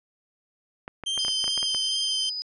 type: clicks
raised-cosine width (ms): 0.5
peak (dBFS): -21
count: 10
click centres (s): 0.879 / 1.037 / 1.177 / 1.249 / 1.282 / 1.442 / 1.479 / 1.577 / 1.629 / 1.747
type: tone with vibrato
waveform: 40% pulse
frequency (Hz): 3136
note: G7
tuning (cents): 0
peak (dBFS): -24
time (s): 1.06-2.3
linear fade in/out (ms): 10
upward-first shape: sine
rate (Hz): 2.4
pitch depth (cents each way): 14
type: tone with tremolo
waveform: sine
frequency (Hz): 4978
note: D#8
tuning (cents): 0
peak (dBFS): -28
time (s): 1.19-2.42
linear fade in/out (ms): 0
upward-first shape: triangle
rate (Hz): 11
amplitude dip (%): 25
effects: resampled to 24000 Hz